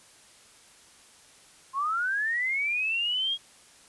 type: linear sweep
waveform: sine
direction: up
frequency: 1047 to 3300 Hz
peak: -25 dBFS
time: 1.73-3.38 s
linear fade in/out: 50 ms
effects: white hiss -55 dBFS RMS until 3.88 s + resampled to 24000 Hz